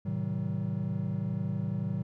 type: chord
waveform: triangle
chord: A diminished seventh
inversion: none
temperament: just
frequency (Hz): 110 / 132 / 158.4 / 190.08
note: A2 / C3 / Eb3 / Gb3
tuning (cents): 0 / +16 / +31 / +47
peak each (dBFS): -33 / -35 / -33 / -32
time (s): 0.05-2.03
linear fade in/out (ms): 10
effects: none